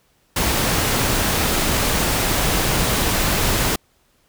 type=noise; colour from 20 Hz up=pink; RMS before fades=-19 dBFS; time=0.36-3.76 s; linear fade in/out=5 ms; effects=pink hiss -61 dBFS RMS until 4.28 s